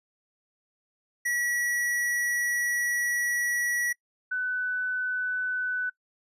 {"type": "tone pair in turn", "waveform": ["square", "sine"], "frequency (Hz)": [1932, 1499.7], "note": ["B6", "F#6"], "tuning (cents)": [-39, 23], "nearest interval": "major third", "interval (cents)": 438, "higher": "first", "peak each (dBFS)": -26, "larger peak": "neither", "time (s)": [[1.25, 3.93], [4.31, 5.9]], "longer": "first", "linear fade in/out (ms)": 10, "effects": ["noise-tail reverb RT60 0.1 s tail -24 dB re dry", "resampled to 32000 Hz"]}